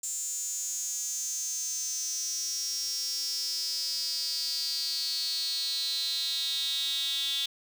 square tone with high-pass filter sweep, 150 Hz, D3, 37 cents sharp, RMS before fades -32 dBFS, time 0.03-7.46 s, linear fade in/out 5 ms, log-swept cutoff 7300 to 3500 Hz, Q 9.4, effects none

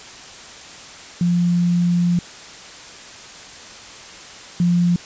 sine tone pair in turn, 174.61 / 174.61 Hz, F3 / F3, 0 / 0 cents, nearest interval unison, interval 0 cents, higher neither, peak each -14 / -13 dBFS, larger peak second, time 1.21-2.19 / 4.6-4.96 s, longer first, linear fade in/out 2 ms, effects white hiss -38 dBFS RMS until 5.05 s + resampled to 16000 Hz

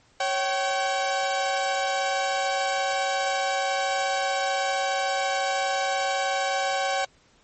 sawtooth tone pair together, 551.7 / 767 Hz, C#5 / G5, -8 / -38 cents, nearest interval tritone, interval 570 cents, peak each -24 / -21 dBFS, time 0.2-7.05 s, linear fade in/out 5 ms, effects pink hiss -60 dBFS RMS until 7.43 s + MP3 32 kbps

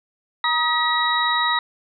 sine tone cluster, 951 / 1258 / 1926 / 3831 Hz, A#5 / D#6 / B6 / A#7, +34 / +19 / -44 / +47 cents, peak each -23 dBFS, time 0.44-1.59 s, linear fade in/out 2 ms, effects none

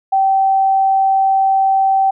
sine tone, 774 Hz, G5, 22 cents flat, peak -10 dBFS, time 0.12-2.11 s, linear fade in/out 10 ms, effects none

